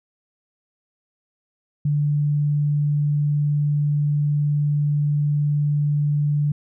sine tone, 146.83 Hz, D3, in tune, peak -17 dBFS, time 1.85-6.52 s, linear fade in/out 5 ms, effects none

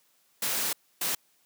white noise bursts at uneven times, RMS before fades -29 dBFS, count 2, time 0.42-0.73 / 1.01-1.15 s, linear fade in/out 5 ms, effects white hiss -67 dBFS RMS until 1.45 s + high-pass 150 Hz 12 dB/octave

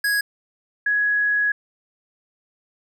square / sine tone pair in turn, 1661.2 / 1672.8 Hz, G#6 / G#6, 0 / +12 cents, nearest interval unison, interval 12 cents, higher second, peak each -19 / -17 dBFS, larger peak second, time 0.04-0.21 / 0.86-1.52 s, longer second, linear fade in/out 5 ms, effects none

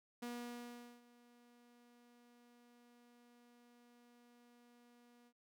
sawtooth tone with ADSR envelope, 240.6 Hz, B3, 45 cents flat, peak -39 dBFS, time 0.22-5.33 s, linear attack 9 ms, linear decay 780 ms, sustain -22 dB, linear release 62 ms, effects none

